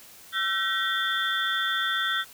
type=tone cluster; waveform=sine; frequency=1343 / 1536 / 1899 / 3203 / 3500 Hz; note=E6 / G6 / A#6 / G7 / A7; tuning=+32 / -36 / +32 / +37 / -10 cents; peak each=-30 / -29 / -32 / -34 / -29 dBFS; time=0.32-2.25 s; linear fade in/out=50 ms; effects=white hiss -49 dBFS RMS until 2.33 s